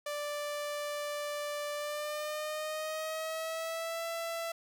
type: tone with pitch glide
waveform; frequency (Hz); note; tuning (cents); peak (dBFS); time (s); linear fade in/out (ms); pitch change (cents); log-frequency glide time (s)
sawtooth; 587.3 to 666.9; D5 to E5; 0 to +20; -31; 0.06-4.52; 5; +220; 1.75-4.06
effects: 12-bit